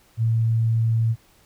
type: tone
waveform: sine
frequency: 113.5 Hz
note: A#2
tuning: 46 cents flat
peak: -17 dBFS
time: 0.17-1.16 s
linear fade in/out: 50 ms
effects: pink hiss -57 dBFS RMS until 1.45 s